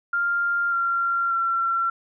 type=tone with pitch steps; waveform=sine; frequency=1396.9 / 1377.7 / 1358.7 Hz; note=F6 / F6 / F6; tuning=0 / -24 / -48 cents; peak=-20 dBFS; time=0.13-1.9 s; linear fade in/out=5 ms; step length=590 ms; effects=none